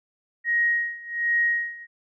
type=tone with tremolo; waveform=sine; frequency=1882 Hz; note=A#6; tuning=16 cents sharp; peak=-18 dBFS; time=0.44-1.87 s; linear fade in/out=50 ms; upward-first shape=sine; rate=1.3 Hz; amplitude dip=90%; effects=none